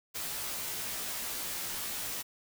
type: noise with comb filter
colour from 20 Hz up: white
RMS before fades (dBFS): -37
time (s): 0.14-2.23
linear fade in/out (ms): 20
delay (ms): 15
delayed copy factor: -0.85
effects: none